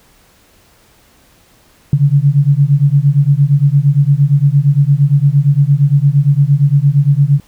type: beating tone pair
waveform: sine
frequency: 137.7 / 146.4 Hz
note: C#3 / D3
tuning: -11 / -5 cents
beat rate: 8.7 Hz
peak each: -10 dBFS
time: 1.93-7.4 s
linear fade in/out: 2 ms
effects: pink hiss -49 dBFS RMS until 7.47 s